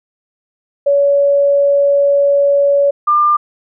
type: tone pair in turn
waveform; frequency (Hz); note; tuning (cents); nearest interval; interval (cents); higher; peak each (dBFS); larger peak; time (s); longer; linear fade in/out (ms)
sine; 565 / 1197.2; C#5 / D6; +33 / +33; octave + minor second; 1300; second; -8; neither; 0.86-2.91 / 3.07-3.37; first; 10
effects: none